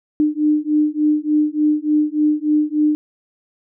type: beating tone pair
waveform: sine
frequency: 300.2 / 303.6 Hz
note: D4 / D#4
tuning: +38 / -42 cents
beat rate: 3.4 Hz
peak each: -17 / -17 dBFS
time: 0.2-2.95 s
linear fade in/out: 0 ms
effects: none